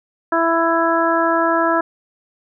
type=harmonic tone; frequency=331.7 Hz; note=E4; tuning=11 cents sharp; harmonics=1 / 2 / 3 / 4 / 5; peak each=-20 / -19 / -20 / -20 / -23 dBFS; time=0.32-1.81 s; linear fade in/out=5 ms; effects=none